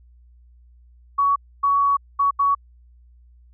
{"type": "tone bursts at uneven times", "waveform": "sine", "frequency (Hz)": 1124, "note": "C#6", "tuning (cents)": 24, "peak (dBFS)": -15, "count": 4, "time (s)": [[1.18, 1.36], [1.63, 1.97], [2.19, 2.31], [2.39, 2.55]], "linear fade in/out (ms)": 10, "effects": ["added 60 Hz sine -48 dBFS peak until 3.53 s"]}